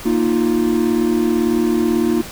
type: chord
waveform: triangle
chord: Bb suspended fourth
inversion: none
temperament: equal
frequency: 233.1 / 311.1 / 349.2 Hz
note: Bb3 / Eb4 / F4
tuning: 0 / 0 / 0 cents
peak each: -16 / -17 / -16 dBFS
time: 0.05-2.22 s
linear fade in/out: 10 ms
effects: pink hiss -33 dBFS RMS until 2.31 s